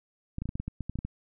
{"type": "clicks", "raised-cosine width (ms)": 5, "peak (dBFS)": -21, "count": 12, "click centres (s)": [0.384, 0.42, 0.456, 0.491, 0.555, 0.6, 0.68, 0.807, 0.896, 0.956, 0.989, 1.05], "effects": []}